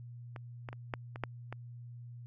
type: clicks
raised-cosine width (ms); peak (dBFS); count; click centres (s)
0.5; -29 / -26 / -30 / -19 / -28 / -18 / -26; 7; 0.362 / 0.688 / 0.729 / 0.938 / 1.159 / 1.237 / 1.526
effects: added 120 Hz sine -45 dBFS peak until 2.26 s + AAC 64 kbps

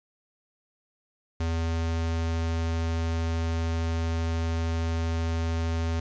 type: tone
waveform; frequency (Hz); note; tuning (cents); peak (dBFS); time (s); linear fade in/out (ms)
square; 82.41; E2; 0; -26; 1.4-6; 5
effects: resampled to 16000 Hz + 9-bit

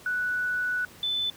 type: tone pair in turn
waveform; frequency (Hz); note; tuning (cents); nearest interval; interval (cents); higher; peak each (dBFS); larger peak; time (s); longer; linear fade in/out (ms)
sine; 1480 / 3511; F#6 / A7; 0 / -4; octave + minor third; 1496; second; -25; neither; 0.06-0.85 / 1.03-1.3; first; 2
effects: pink hiss -50 dBFS RMS until 1.36 s + high-pass 60 Hz 12 dB/octave

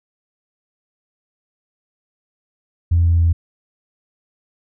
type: tone with pitch steps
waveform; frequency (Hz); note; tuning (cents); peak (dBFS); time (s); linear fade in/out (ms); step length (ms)
sine; 85.1 / 84.46 / 83.83; F2 / E2 / E2; -44 / +43 / +30; -10; 2.91-3.33; 10; 140
effects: tanh soft clip ceiling -7 dBFS

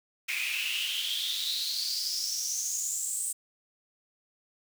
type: noise with high-pass filter sweep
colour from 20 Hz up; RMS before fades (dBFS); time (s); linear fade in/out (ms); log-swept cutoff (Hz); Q
pink; -32; 0.28-3.33; 10; 2300 to 8500; 8.3
effects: none

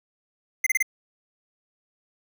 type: tone bursts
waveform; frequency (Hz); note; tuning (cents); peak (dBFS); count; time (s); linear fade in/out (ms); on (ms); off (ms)
square; 2076; C7; -14; -19; 4; 0.64-0.827; 5; 25; 29
effects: none

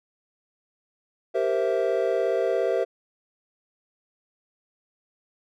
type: chord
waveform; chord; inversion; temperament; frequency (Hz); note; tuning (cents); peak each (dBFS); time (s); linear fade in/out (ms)
triangle; C dominant seventh; second; equal with one note detuned; 388.8 / 466.2 / 523.3 / 659.3; G4 / Bb4 / C5 / E5; -14 / 0 / 0 / 0; -25; 1.34-2.85; 20
effects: none

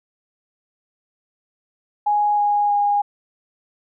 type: tone with pitch steps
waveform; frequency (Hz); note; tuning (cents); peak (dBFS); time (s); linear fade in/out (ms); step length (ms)
sine; 830.6 / 824.4 / 818.2; G#5 / G#5 / G#5; 0 / -13 / -26; -15; 2.06-3.02; 10; 320
effects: none

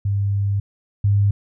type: tone pair in turn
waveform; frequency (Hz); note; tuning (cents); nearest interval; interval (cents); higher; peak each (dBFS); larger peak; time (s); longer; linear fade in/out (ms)
sine; 100 / 101.1; G2 / G#2; +35 / -46; unison; 19; second; -17 / -13; second; 0.05-0.6 / 1.04-1.31; first; 5
effects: none

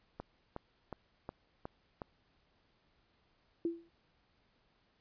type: click train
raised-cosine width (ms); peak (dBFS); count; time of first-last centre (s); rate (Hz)
1; -27; 6; 0.2-2.018; 2.75
type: tone with exponential decay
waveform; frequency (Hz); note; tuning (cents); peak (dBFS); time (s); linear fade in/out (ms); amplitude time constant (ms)
sine; 336.4; E4; +35; -28; 3.65-3.89; 2; 51
effects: pink hiss -73 dBFS RMS until 5 s + resampled to 11025 Hz

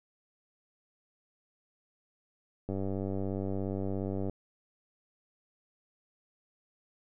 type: click train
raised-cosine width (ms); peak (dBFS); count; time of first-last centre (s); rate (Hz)
2; -22; 157; 2.69-4.297; 97.1
effects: none

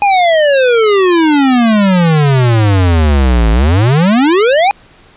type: exponential two-way sweep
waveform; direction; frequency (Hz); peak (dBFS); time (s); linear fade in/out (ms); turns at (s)
square; down then up; 830.6 to 53.4 to 830.6; -7; 0.02-4.71; 0; 3.51
effects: pink hiss -43 dBFS RMS until 5.16 s + resampled to 8000 Hz

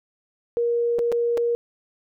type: tone with dropouts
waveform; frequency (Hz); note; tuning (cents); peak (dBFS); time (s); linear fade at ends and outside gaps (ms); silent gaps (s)
sine; 472.4; A#4; +23; -19; 0.57-1.55; 0; 0.986-0.991 / 1.118-1.124 / 1.373-1.377
effects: none

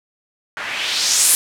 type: noise with low-pass filter sweep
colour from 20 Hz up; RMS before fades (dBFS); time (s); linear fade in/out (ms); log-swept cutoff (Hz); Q
blue; -18; 0.57-1.35; 0; 1500 to 11000; 2
effects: none

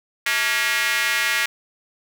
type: tone with high-pass filter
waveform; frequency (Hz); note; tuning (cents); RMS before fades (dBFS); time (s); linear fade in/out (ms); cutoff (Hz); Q
square; 127.5; C3; -44; -21; 0.26-1.46; 5; 1900; 2.5
effects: none

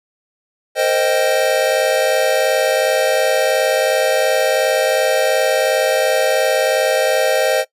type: chord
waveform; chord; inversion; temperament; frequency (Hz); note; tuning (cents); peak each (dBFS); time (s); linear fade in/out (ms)
square; C minor seventh; third; equal with one note detuned; 460.5 / 523.3 / 622.3 / 784; Bb4 / C5 / Eb5 / G5; -21 / 0 / 0 / 0; -23 / -18 / -18 / -23; 0.75-7.65; 50
effects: noise-tail reverb RT60 0.1 s tail -18 dB re dry + resampled to 32000 Hz

